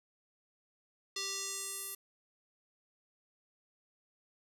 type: tone with band-pass filter sweep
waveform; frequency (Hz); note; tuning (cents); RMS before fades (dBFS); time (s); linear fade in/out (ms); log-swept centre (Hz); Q
square; 392; G4; 0; -40; 1.16-1.95; 5; 4800 to 12000; 2.1
effects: none